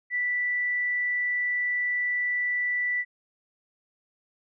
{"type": "tone", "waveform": "sine", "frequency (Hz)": 1970, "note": "B6", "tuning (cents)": -5, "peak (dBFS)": -24, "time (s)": [0.1, 3.05], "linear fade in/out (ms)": 50, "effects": []}